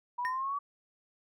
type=linear sweep; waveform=sine; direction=up; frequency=962 to 1147 Hz; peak=-31 dBFS; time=0.18-0.59 s; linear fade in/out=10 ms
type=tone with exponential decay; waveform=triangle; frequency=1838 Hz; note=A#6; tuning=25 cents flat; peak=-28 dBFS; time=0.25-0.43 s; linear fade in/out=0 ms; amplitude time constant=37 ms
effects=none